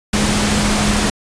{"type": "tone in noise", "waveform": "sine", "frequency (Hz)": 207.7, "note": "G#3", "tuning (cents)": 0, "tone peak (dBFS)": -18, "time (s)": [0.13, 1.1], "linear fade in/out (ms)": 5, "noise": "pink", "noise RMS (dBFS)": -17, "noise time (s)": [0.13, 1.1], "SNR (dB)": -4, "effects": ["resampled to 22050 Hz"]}